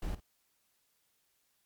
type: noise with echo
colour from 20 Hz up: brown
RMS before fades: -36 dBFS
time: 0.02-0.15 s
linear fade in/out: 5 ms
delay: 52 ms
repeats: 1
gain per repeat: -15 dB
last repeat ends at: 0.202 s
effects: white hiss -75 dBFS RMS until 1.65 s + MP3 96 kbps